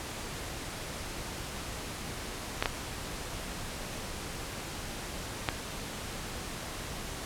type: clicks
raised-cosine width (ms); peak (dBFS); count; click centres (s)
0.3; -10; 3; 2.625 / 2.658 / 5.488
effects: pink hiss -39 dBFS RMS until 7.25 s + low-pass 11000 Hz 12 dB/octave